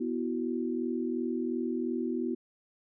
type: chord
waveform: sine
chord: B suspended fourth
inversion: none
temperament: equal with one note detuned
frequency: 246.9 / 329.6 / 372.4 Hz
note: B3 / E4 / F#4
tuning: 0 / 0 / +11 cents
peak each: -32 / -34 / -35 dBFS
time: 0-2.35 s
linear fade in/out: 10 ms
effects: none